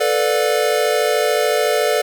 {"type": "chord", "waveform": "square", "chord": "B half-diminished seventh", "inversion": "third", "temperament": "equal with one note detuned", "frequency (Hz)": [440, 493.9, 587.3, 716.8], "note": ["A4", "B4", "D5", "F5"], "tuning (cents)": [0, 0, 0, 45], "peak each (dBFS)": [-20, -22, -20, -24], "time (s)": [0, 2.02], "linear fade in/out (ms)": 10, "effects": []}